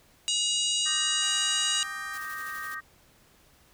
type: harmonic tone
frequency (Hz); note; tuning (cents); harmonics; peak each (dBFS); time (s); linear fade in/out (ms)
957; A#5; +45; 3 / 4 / 5 / 6 / 7 / 8 / 9; -28 / -31 / -36 / -39 / -32 / -36 / -36; 0.28-1.83; 0
type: chord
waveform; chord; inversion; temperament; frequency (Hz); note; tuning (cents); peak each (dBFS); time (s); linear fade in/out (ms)
sine; Eb major seventh; third; equal; 1174.7 / 1244.5 / 1568 / 1864.7; D6 / Eb6 / G6 / Bb6; 0 / 0 / 0 / 0; -43 / -40 / -39 / -37; 0.85-2.81; 20
type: tone with pitch glide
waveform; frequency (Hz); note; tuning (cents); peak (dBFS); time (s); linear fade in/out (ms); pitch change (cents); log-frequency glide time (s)
5% pulse; 784 to 793.6; G5 to G5; 0 to +21; -31; 1.22-2.18; 5; +21; 1.52-1.79
type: noise with tremolo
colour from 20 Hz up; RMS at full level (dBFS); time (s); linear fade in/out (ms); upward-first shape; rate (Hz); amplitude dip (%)
white; -45; 2.13-2.75; 10; square; 12; 35
effects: pink hiss -60 dBFS RMS until 3.73 s